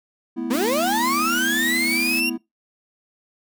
triangle chord, A suspended second, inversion none, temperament equal with one note detuned, 216.2 / 246.9 / 329.6 Hz, A3 / B3 / E4, -30 / 0 / 0 cents, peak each -31 / -25 / -26 dBFS, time 0.36-2.38 s, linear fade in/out 20 ms
35% pulse linear sweep, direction up, 214.9 to 2794 Hz, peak -18 dBFS, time 0.5-2.3 s, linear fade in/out 10 ms
white noise, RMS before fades -33 dBFS, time 0.52-2.21 s, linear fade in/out 20 ms
effects noise-tail reverb RT60 0.2 s tail -23 dB re dry

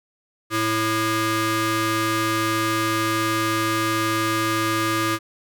sawtooth ring-modulated tone, 441.4 Hz, A4, 5 cents sharp, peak -13 dBFS, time 0.5-5.19 s, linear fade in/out 50 ms, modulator 772 Hz, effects none

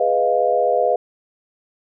sine chord, F half-diminished seventh, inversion first, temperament equal, 415.3 / 493.9 / 622.3 / 698.5 Hz, Ab4 / Cb5 / Eb5 / F5, 0 / 0 / 0 / 0 cents, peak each -24 / -19 / -20 / -19 dBFS, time 0-0.96 s, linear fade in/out 5 ms, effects none

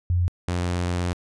sine / sawtooth tone pair in turn, 88.4 / 88.4 Hz, F2 / F2, +22 / +22 cents, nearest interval unison, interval 0 cents, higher neither, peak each -18 / -19 dBFS, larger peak first, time 0.1-0.28 / 0.48-1.13 s, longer second, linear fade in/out 0 ms, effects resampled to 22050 Hz

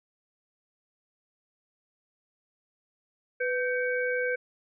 sine tone cluster, 497.3 / 1557 / 2253 Hz, B4 / G6 / C#7, +12 / -12 / +28 cents, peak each -28 / -30 / -35 dBFS, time 3.4-4.36 s, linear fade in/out 10 ms, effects none

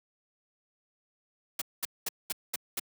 white noise bursts, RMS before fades -32 dBFS, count 6, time 1.59-2.796 s, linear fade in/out 5 ms, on 26 ms, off 210 ms, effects high-pass 150 Hz 12 dB/octave

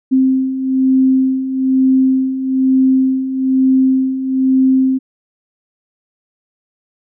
sine beating tone pair, 261.6 / 262.7 Hz, C4 / C4, 0 / +7 cents, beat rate 1.1 Hz, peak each -17 / -11 dBFS, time 0.11-4.99 s, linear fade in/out 20 ms, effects none

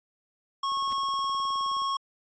square tone, 1095 Hz, C#6, 22 cents flat, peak -27 dBFS, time 0.63-1.97 s, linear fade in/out 5 ms
click train, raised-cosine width 1 ms, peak -36 dBFS, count 22, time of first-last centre 0.72-1.819 s, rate 19.1 Hz
pink noise with exponential growth, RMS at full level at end -39 dBFS, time 0.85-0.93 s, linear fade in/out 5 ms, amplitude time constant 17 ms
effects resampled to 16000 Hz

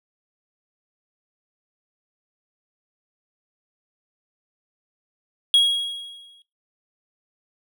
triangle tone with exponential decay, 3304 Hz, G#7, 10 cents flat, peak -9 dBFS, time 5.54-6.42 s, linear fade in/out 1 ms, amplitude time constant 190 ms, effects noise-tail reverb RT60 0.2 s tail -20 dB re dry

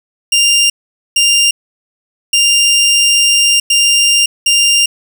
20% pulse tone bursts at uneven times, 2794 Hz, F7, in tune, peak -3 dBFS, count 5, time 0.32-0.7 / 1.16-1.51 / 2.33-3.6 / 3.7-4.26 / 4.46-4.86 s, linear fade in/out 5 ms, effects none

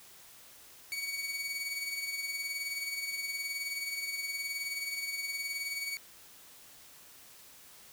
sawtooth tone with tremolo, 2250 Hz, C#7, 25 cents sharp, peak -29 dBFS, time 0.92-5.97 s, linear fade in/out 0 ms, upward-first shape triangle, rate 19 Hz, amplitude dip 55%, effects white hiss -55 dBFS RMS until 7.92 s

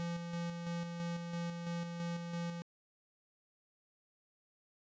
square tone with tremolo, 170.9 Hz, F3, 37 cents flat, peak -37 dBFS, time 0-2.62 s, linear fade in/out 0 ms, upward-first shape square, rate 3 Hz, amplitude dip 40%, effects resampled to 16000 Hz

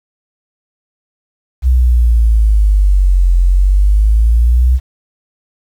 sine exponential two-way sweep, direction down then up, 64.2 to 43.65 to 64.2 Hz, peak -6 dBFS, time 1.62-4.8 s, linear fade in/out 50 ms, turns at 3.36 s, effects 7-bit

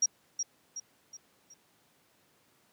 sine tone with echo, 5660 Hz, F8, 22 cents sharp, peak -22 dBFS, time 0.02-0.06 s, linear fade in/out 5 ms, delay 370 ms, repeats 4, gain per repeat -7 dB, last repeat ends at 1.54 s, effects pink hiss -67 dBFS RMS until 2.72 s + high-pass 150 Hz 12 dB/octave

